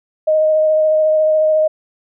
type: tone with vibrato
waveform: sine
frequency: 622.3 Hz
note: D#5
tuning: in tune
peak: -10 dBFS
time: 0.27-1.68 s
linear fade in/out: 10 ms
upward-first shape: sine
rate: 14 Hz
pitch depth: 12 cents each way
effects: none